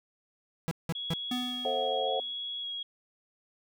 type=tone bursts; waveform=45% pulse; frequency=164.81 Hz; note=E3; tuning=in tune; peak=-28 dBFS; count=3; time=0.68-1.136 s; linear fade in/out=0 ms; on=32 ms; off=180 ms
type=tone with vibrato; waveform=sine; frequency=3322 Hz; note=G#7; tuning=in tune; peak=-34 dBFS; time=0.95-2.83 s; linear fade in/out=5 ms; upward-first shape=square; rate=0.89 Hz; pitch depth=10 cents each way
type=tone with exponential decay; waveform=square; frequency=249 Hz; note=B3; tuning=14 cents sharp; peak=-30 dBFS; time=1.31-2.33 s; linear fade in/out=5 ms; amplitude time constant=220 ms
type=chord; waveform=sine; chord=F# half-diminished seventh; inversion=first; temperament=just; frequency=444 / 532.8 / 666 / 740 Hz; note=A4 / C5 / E5 / F#5; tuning=+16 / +31 / +18 / 0 cents; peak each=-35 / -32 / -36 / -32 dBFS; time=1.65-2.2 s; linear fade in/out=2 ms
effects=none